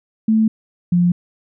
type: tone pair in turn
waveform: sine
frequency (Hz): 220 / 175.67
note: A3 / F3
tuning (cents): 0 / +10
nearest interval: major third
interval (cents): 390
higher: first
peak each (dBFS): -11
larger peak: neither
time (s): 0.28-0.48 / 0.92-1.12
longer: neither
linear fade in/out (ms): 5
effects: none